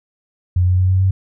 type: tone with pitch steps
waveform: sine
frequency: 89.9 / 91.15 / 92.43 / 93.72 / 95.03 Hz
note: F#2 / F#2 / F#2 / F#2 / F#2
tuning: -49 / -25 / -1 / +23 / +47 cents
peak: -11 dBFS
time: 0.56-1.11 s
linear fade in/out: 5 ms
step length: 110 ms
effects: none